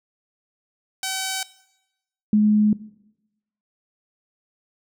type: tone pair in turn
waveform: 5% pulse / sine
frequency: 763 / 211.2 Hz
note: G5 / G#3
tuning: -47 / +29 cents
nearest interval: octave + minor seventh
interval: 2224 cents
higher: first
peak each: -13 dBFS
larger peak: neither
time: 1.03-1.43 / 2.33-2.73 s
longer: neither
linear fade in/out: 2 ms
effects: noise-tail reverb RT60 0.9 s tail -19 dB re dry